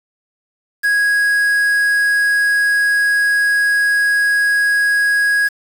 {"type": "tone with quantisation", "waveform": "triangle", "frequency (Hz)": 1656, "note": "G#6", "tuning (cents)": -5, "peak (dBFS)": -10, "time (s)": [0.83, 5.49], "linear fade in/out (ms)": 20, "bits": 5, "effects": []}